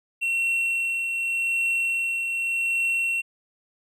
triangle tone with tremolo, 2721 Hz, F7, 46 cents flat, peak -19 dBFS, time 0.21-3.22 s, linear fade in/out 20 ms, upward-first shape triangle, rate 0.85 Hz, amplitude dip 40%, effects none

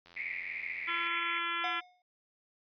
click train, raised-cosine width 0.2 ms, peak -37 dBFS, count 88, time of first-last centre 0.06-1.07 s, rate 86.1 Hz
pink band-pass noise, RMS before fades -39 dBFS, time 0.16-1.39 s, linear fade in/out 10 ms, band 2000 to 2400 Hz, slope 96 dB/octave
harmonic tone, 340 Hz, F4, 46 cents flat, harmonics 1 / 3 / 4 / 5 / 6 / 7 / 8 / 9 / 10, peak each -48 / -41 / -36 / -40 / -41 / -39 / -46 / -43 / -44 dBFS, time 0.87-1.81 s, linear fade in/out 20 ms
square tone with exponential decay, 723 Hz, F#5, 40 cents flat, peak -34 dBFS, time 1.64-2.02 s, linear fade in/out 2 ms, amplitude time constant 82 ms
effects resampled to 11025 Hz

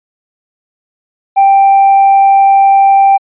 triangle tone with hard clipping, 786 Hz, G5, 4 cents sharp, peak -4 dBFS, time 1.36-3.18 s, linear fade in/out 20 ms, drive 5 dB, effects resampled to 8000 Hz

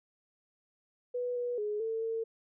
sine tone with pitch steps, 491.8 / 486.5 / 419.2 / 448.4 / 451.8 Hz, B4 / B4 / G#4 / A4 / A4, -7 / -26 / +16 / +33 / +46 cents, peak -31 dBFS, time 1.14-2.24 s, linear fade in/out 10 ms, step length 220 ms, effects none

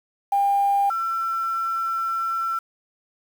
sine tone pair in turn, 800 / 1345.4 Hz, G5 / E6, +35 / +35 cents, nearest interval major sixth, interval 900 cents, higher second, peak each -16 / -22 dBFS, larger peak first, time 0.32-0.9 / 0.9-2.59 s, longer second, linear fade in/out 5 ms, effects tanh soft clip ceiling -12 dBFS + 7-bit

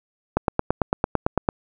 click train, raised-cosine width 1 ms, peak -4 dBFS, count 11, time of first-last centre 0.37-1.489 s, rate 8.94 Hz, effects none

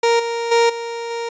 30% pulse tone with level steps, 466.2 Hz, A#4, in tune, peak -10 / -18 / -9 / -22 / -20 dBFS, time 0.03-1.29 s, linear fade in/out 5 ms, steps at 0.19 / 0.51 / 0.69 / 1.1 s, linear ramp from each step 10 ms, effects resampled to 16000 Hz

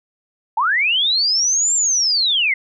sine linear two-way sweep, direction up then down, 826 to 7459 to 1999 Hz, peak -14 dBFS, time 0.57-2.54 s, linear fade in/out 5 ms, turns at 1.74 s, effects none

